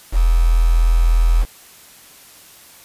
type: tone with quantisation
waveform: sine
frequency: 41.66 Hz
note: E1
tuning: 19 cents sharp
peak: -10 dBFS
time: 0.12-1.46 s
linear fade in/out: 50 ms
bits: 5
effects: white hiss -44 dBFS RMS until 2.84 s + resampled to 32000 Hz